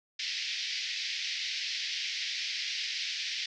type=band-pass noise; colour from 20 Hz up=white; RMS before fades=-35 dBFS; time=0.19-3.46 s; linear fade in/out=5 ms; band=1900 to 5400 Hz; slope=48 dB/octave; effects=none